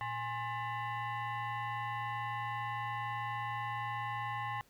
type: tone with frequency modulation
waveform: sine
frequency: 116.54 Hz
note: A#2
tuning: in tune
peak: -35 dBFS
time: 0.01-4.61 s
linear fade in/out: 0 ms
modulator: 944 Hz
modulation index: 1.8
effects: pink hiss -66 dBFS RMS until 4.69 s